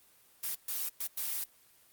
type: noise bursts at uneven times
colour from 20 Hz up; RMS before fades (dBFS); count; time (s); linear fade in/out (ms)
blue; -35; 4; 0.43-0.55 / 0.68-0.89 / 1-1.07 / 1.17-1.44; 5
effects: white hiss -63 dBFS RMS until 1.92 s + Opus 24 kbps